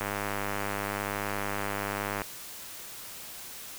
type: click train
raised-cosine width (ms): 0.5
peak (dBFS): -16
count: 224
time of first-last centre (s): 0.01-2.218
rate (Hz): 101
effects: white hiss -43 dBFS RMS until 3.78 s